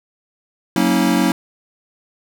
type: chord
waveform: square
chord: F# dominant seventh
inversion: none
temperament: equal with one note detuned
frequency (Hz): 185 / 233.1 / 277.2 / 322.7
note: F#3 / A#3 / C#4 / E4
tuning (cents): 0 / 0 / 0 / -37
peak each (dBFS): -20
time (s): 0.76-1.32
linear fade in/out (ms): 2
effects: none